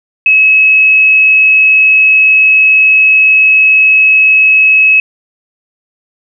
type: tone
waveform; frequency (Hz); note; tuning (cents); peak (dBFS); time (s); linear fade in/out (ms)
sine; 2573; E7; -43; -3; 0.26-5; 2
effects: none